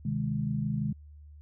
sine chord, Ab major, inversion first, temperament just, 129.78 / 155.74 / 207.7 Hz, C3 / Eb3 / Ab3, -14 / +2 / 0 cents, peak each -32 dBFS, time 0.05-0.93 s, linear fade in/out 5 ms, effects added 74 Hz sine -47 dBFS peak until 1.41 s

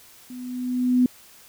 sine tone with level ramp, 250 Hz, B3, 21 cents sharp, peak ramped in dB -35 to -13 dBFS, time 0.3-1.06 s, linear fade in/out 2 ms, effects white hiss -50 dBFS RMS until 1.48 s

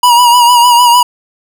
square tone with vibrato, 965 Hz, B5, 40 cents flat, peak -4 dBFS, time 0.03-1.03 s, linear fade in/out 5 ms, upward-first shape sine, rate 6.6 Hz, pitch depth 45 cents each way, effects none

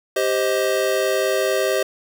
square chord, C minor, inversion second, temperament just, 392.4 / 523.3 / 627.9 Hz, G4 / C5 / Eb5, +2 / 0 / +16 cents, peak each -23 dBFS, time 0.16-1.83 s, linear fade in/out 5 ms, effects none

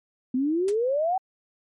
sine exponential sweep, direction up, 246.9 to 778 Hz, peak -21 dBFS, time 0.34-1.18 s, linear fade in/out 5 ms
white noise with exponential decay, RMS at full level -32 dBFS, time 0.68-0.76 s, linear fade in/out 2 ms, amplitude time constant 16 ms
effects MP3 48 kbps

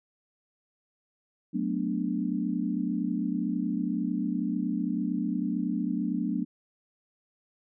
sine chord, B minor seventh, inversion second, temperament equal with one note detuned, 185 / 217.9 / 246.9 / 293.7 Hz, F#3 / A3 / B3 / D4, 0 / -17 / 0 / 0 cents, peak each -32 dBFS, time 1.53-6.45 s, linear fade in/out 20 ms, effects none

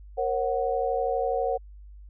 sine tone cluster, 468.8 / 541 / 740 Hz, A#4 / C#5 / F#5, +10 / -42 / 0 cents, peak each -28 dBFS, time 0.17-1.58 s, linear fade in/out 20 ms, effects added 50 Hz sine -43 dBFS peak until 2.09 s

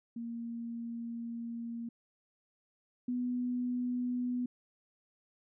sine tone pair in turn, 233.1 / 247 Hz, A#3 / B3, 0 / 0 cents, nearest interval minor second, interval 100 cents, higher second, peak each -37 / -31 dBFS, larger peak second, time 0.16-1.89 / 3.08-4.46 s, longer first, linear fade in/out 5 ms, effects none

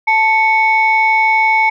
sine tone pair together, 880 / 2217 Hz, A5 / C#7, 0 / 0 cents, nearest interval octave + major third, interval 1600 cents, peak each -11 dBFS, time 0.07-1.7 s, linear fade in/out 10 ms, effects tanh soft clip ceiling -3 dBFS

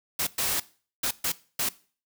white noise bursts at uneven times, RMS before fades -27 dBFS, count 5, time 0.19-0.27 / 0.38-0.6 / 1.03-1.11 / 1.24-1.32 / 1.59-1.69 s, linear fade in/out 5 ms, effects noise-tail reverb RT60 0.4 s tail -19 dB re dry

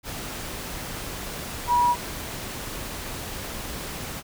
sine tone in noise, 967 Hz, B5, 37 cents flat, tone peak -17 dBFS, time 1.67-1.96 s, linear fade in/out 50 ms, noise pink, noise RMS -34 dBFS, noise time 0.03-4.23 s, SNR +14 dB, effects none

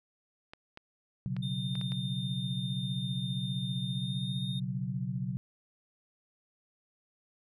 clicks, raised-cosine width 0.3 ms, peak -29 dBFS, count 6, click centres 0.535 / 0.774 / 1.366 / 1.754 / 1.813 / 1.92 s
sine chord, B suspended second, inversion none, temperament equal, 123.47 / 138.59 / 185 Hz, B2 / C#3 / F#3, 0 / 0 / 0 cents, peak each -36 dBFS, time 1.26-5.37 s, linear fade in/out 0 ms
triangle tone with pitch glide, 3628 to 3670 Hz, A#7 to A#7, -48 to -28 cents, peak -38 dBFS, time 1.42-4.6 s, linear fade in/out 10 ms, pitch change +20 cents, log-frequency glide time 3.81-4.42 s
effects none

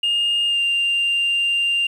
sine tone with pitch glide, 2830 to 2791 Hz, F7 to F7, +22 to -2 cents, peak -15 dBFS, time 0.03-1.87 s, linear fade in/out 5 ms, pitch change -24 cents, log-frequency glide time 0.47-0.59 s, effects tanh soft clip ceiling -14 dBFS + 8-bit

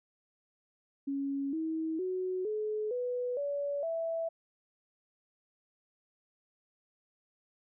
sine tone with pitch steps, 277.2 / 320.3 / 370 / 427.5 / 493.9 / 570.6 / 659.3 Hz, C#4 / E4 / F#4 / A4 / B4 / C#5 / E5, 0 / -50 / 0 / -50 / 0 / +50 / 0 cents, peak -31 dBFS, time 1.07-4.29 s, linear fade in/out 10 ms, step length 460 ms, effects none

